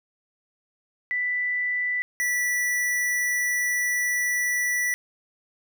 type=tone pair in turn; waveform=sine / square; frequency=1981 / 1961.6 Hz; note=B6 / B6; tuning=+5 / -12 cents; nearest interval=unison; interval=17 cents; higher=first; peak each=-23 dBFS; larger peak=neither; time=1.11-2.02 / 2.2-4.94 s; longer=second; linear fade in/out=0 ms; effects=none